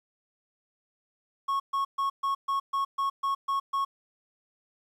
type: tone bursts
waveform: triangle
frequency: 1100 Hz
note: C#6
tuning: 14 cents flat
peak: -23 dBFS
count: 10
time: 1.48-3.85 s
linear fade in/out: 10 ms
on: 120 ms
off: 130 ms
effects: 10-bit

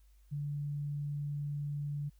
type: tone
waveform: sine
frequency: 145.1 Hz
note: D3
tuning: 21 cents flat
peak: -34 dBFS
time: 0.31-2.1 s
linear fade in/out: 20 ms
effects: added 50 Hz sine -59 dBFS peak until 2.19 s + white hiss -75 dBFS RMS until 2.19 s

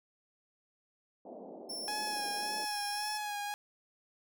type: band-pass noise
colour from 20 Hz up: white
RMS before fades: -48 dBFS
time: 1.25-2.65 s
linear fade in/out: 5 ms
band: 200 to 750 Hz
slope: 48 dB/octave
type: tone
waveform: sawtooth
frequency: 5390 Hz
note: E8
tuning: 38 cents sharp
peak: -36 dBFS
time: 1.69-3.18 s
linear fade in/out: 10 ms
type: tone with vibrato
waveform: sawtooth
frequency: 833 Hz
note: G#5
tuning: 5 cents sharp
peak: -32 dBFS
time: 1.88-3.54 s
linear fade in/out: 0 ms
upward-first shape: sine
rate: 1.8 Hz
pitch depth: 31 cents each way
effects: none

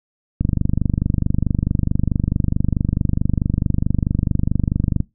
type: click train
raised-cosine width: 5 ms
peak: -5 dBFS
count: 114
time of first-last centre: 0.41-5.003 s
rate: 24.6 Hz
effects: noise-tail reverb RT60 0.2 s tail -22 dB re dry

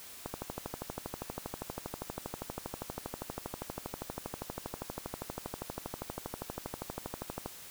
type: click train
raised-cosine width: 1 ms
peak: -22 dBFS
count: 91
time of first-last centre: 0.26-7.46 s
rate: 12.5 Hz
effects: white hiss -49 dBFS RMS until 7.7 s

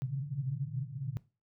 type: band-pass noise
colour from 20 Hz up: pink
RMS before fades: -36 dBFS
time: 0.02-1.17 s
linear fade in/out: 0 ms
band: 120 to 150 Hz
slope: 96 dB/octave
effects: noise-tail reverb RT60 0.3 s tail -19 dB re dry

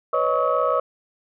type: tone cluster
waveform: sine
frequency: 498.6 / 556 / 622 / 1115 / 1282 Hz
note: B4 / C#5 / D#5 / C#6 / E6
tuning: +16 / +5 / -1 / +10 / -49 cents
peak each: -24 dBFS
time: 0.13-0.8 s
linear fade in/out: 5 ms
effects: tanh soft clip ceiling -8 dBFS

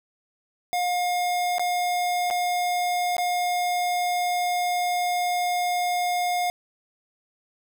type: tone with dropouts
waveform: square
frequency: 713 Hz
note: F5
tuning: 36 cents sharp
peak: -23 dBFS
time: 0.73-6.5 s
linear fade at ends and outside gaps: 0 ms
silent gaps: 1.583-1.595 / 2.302-2.309 / 3.167-3.182 s
effects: none

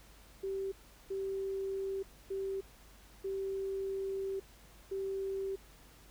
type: tone bursts at uneven times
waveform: sine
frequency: 388.1 Hz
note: G4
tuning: 17 cents flat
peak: -34 dBFS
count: 5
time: 0.43-0.72 / 1.1-2.03 / 2.3-2.61 / 3.24-4.4 / 4.91-5.56 s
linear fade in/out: 10 ms
effects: added 50 Hz sine -59 dBFS peak until 6.1 s + pink hiss -60 dBFS RMS until 6.1 s

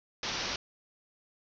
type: low-pass noise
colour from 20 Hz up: white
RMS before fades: -35 dBFS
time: 0.23-0.56 s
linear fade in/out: 2 ms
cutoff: 6000 Hz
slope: 96 dB/octave
effects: none

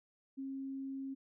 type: tone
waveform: sine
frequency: 270 Hz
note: C#4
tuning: 45 cents flat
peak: -39 dBFS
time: 0.37-1.15 s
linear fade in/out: 20 ms
effects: none

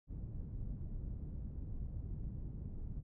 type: low-pass noise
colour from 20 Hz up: pink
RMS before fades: -43 dBFS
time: 0.07-3.03 s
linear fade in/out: 50 ms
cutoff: 140 Hz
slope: 12 dB/octave
effects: none

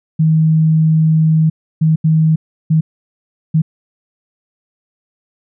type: tone bursts at uneven times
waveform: sine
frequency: 158.5 Hz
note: D#3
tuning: 32 cents sharp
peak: -8 dBFS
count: 5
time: 0.19-1.5 / 1.81-1.96 / 2.04-2.36 / 2.7-2.81 / 3.54-3.62 s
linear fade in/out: 10 ms
effects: none

